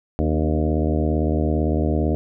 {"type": "harmonic tone with a mistuned harmonic", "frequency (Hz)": 77.78, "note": "D#2", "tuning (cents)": 0, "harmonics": [1, 2, 3, 4, 5, 6, 7, 8, 9], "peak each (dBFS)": [-21, -26, -26, -25, -29, -30, -32, -31, -34], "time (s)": [0.19, 2.15], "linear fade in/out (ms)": 0, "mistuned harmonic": 4, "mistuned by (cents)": -51, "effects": []}